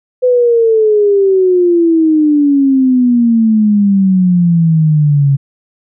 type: exponential sweep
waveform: sine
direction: down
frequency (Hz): 507 to 136.9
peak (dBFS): -6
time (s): 0.22-5.37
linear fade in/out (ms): 20
effects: none